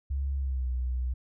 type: tone with pitch glide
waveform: sine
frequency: 68.6 to 62.54 Hz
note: C#2 to B1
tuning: -17 to +22 cents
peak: -27 dBFS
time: 0.1-1.14 s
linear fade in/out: 10 ms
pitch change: -161 cents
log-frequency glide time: 0.37-0.68 s
effects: none